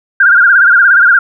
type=tone with vibrato; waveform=sine; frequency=1496 Hz; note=F#6; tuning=19 cents sharp; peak=-3 dBFS; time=0.2-1.19 s; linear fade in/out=5 ms; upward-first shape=sine; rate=17 Hz; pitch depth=130 cents each way; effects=none